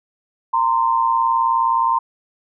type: tone pair together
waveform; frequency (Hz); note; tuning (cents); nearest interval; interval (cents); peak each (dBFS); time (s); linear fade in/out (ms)
sine; 920.7 / 1040; A#5 / C6; -22 / -11; major second; 211; -17; 0.53-1.99; 10
effects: none